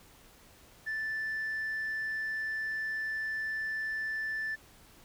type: tone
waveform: sine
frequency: 1760 Hz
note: A6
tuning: in tune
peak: -30 dBFS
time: 0.86-4.56 s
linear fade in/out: 20 ms
effects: tanh soft clip ceiling -30 dBFS + pink hiss -58 dBFS RMS until 5.04 s